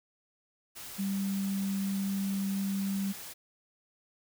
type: tone in noise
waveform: sine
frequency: 196 Hz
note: G3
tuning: in tune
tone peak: -29 dBFS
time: 0.98-3.13 s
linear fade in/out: 20 ms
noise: white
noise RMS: -44 dBFS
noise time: 0.75-3.34 s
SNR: +12 dB
effects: none